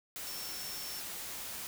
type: tone in noise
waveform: sine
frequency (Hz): 5420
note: E8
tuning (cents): +47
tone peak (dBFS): -44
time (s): 0.27-1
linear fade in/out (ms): 0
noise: white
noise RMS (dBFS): -42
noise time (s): 0.16-1.67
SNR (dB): -5
effects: none